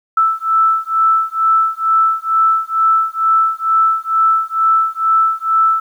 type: beating tone pair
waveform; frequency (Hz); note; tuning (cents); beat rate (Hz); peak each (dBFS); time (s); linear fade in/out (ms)
sine; 1318.5 / 1320.7; E6 / E6; 0 / +3; 2.2; -14; 0.17-5.8; 5
effects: 8-bit